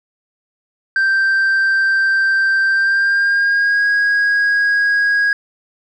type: tone with pitch glide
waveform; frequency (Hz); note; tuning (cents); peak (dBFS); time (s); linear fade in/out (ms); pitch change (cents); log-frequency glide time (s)
sine; 1568 to 1646; G6 to G#6; 0 to -16; -9; 0.96-5.33; 2; +84; 2.69-3.86
effects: tanh soft clip ceiling -11 dBFS